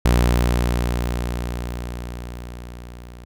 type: tone with level ramp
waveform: sawtooth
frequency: 60.1 Hz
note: B1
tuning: 46 cents flat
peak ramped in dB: -9 to -34 dBFS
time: 0.05-3.25 s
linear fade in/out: 5 ms
effects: none